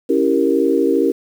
sine chord, C# diminished seventh, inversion none, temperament equal, 277.2 / 329.6 / 392 / 466.2 Hz, C#4 / E4 / G4 / Bb4, 0 / 0 / 0 / 0 cents, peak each -18 dBFS, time 0.09-1.12 s, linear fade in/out 10 ms, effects 7-bit

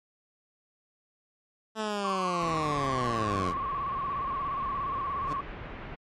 10% pulse linear sweep, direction down, 221 to 84.8 Hz, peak -21 dBFS, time 1.75-3.54 s, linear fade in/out 50 ms
sine tone with vibrato, 1105 Hz, C#6, 6 cents flat, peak -29 dBFS, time 2.04-5.41 s, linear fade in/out 5 ms, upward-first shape square, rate 17 Hz, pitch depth 53 cents each way
pink low-pass noise, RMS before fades -41 dBFS, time 2.41-5.96 s, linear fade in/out 20 ms, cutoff 2600 Hz, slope 24 dB/octave
15% pulse tone with exponential growth, 147.2 Hz, D3, 4 cents sharp, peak -26 dBFS, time 5.21-5.33 s, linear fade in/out 5 ms, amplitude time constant 25 ms
effects low-pass 7000 Hz 12 dB/octave + MP3 64 kbps

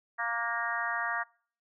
harmonic tone with a mistuned harmonic, 233.1 Hz, A#3, in tune, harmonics 3 / 4 / 5 / 6 / 7 / 8, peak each -38 / -38 / -36 / -38 / -36 / -35 dBFS, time 0.18-1.24 s, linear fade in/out 20 ms, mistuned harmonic 6, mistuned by +25 cents, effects noise-tail reverb RT60 0.5 s tail -25 dB re dry

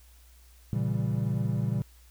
triangle chord, A# diminished seventh, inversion none, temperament equal, 116.54 / 138.59 / 164.81 / 196 Hz, A#2 / C#3 / E3 / G3, 0 / 0 / 0 / 0 cents, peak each -27 / -29 / -32 / -31 dBFS, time 0.73-1.82 s, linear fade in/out 0 ms, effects added 60 Hz sine -53 dBFS peak until 2.1 s + white hiss -61 dBFS RMS until 2.1 s

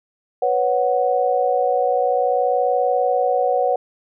sine chord, B suspended second, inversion none, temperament equal, 493.9 / 554.4 / 740 Hz, B4 / C#5 / F#5, 0 / 0 / 0 cents, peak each -20 / -21 / -19 dBFS, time 0.42-3.76 s, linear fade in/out 5 ms, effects none

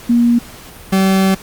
sine / 40% pulse tone pair in turn, 237.4 / 191.6 Hz, A#3 / G3, +32 / -39 cents, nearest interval major third, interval 371 cents, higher first, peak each -8 / -9 dBFS, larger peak first, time 0.09-0.39 / 0.92-1.35 s, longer second, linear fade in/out 10 ms, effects pink hiss -36 dBFS RMS until 1.42 s + Opus 48 kbps

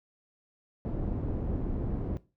pink low-pass noise, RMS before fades -32 dBFS, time 0.85-2.17 s, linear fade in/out 0 ms, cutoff 360 Hz, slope 12 dB/octave, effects noise-tail reverb RT60 0.3 s tail -18 dB re dry

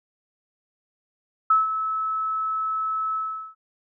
sine tone with ADSR envelope, 1300 Hz, E6, 24 cents flat, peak -13 dBFS, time 1.5-3.55 s, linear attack 6 ms, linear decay 160 ms, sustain -10 dB, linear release 400 ms, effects none

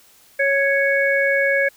harmonic tone, 554.4 Hz, C#5, in tune, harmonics 1 / 3 / 4, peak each -19 / -19 / -21 dBFS, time 0.39-1.69 s, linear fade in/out 10 ms, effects white hiss -52 dBFS RMS until 1.76 s

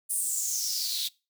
white noise with high-pass filter sweep, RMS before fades -30 dBFS, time 0.09-1.09 s, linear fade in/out 20 ms, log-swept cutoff 9700 to 3600 Hz, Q 6.1, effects noise-tail reverb RT60 0.3 s tail -24 dB re dry

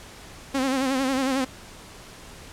sawtooth tone with vibrato, 265.3 Hz, C4, 24 cents sharp, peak -18 dBFS, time 0.54-1.45 s, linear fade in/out 10 ms, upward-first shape sine, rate 11 Hz, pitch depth 69 cents each way, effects pink hiss -44 dBFS RMS until 2.52 s + low-pass 10000 Hz 12 dB/octave

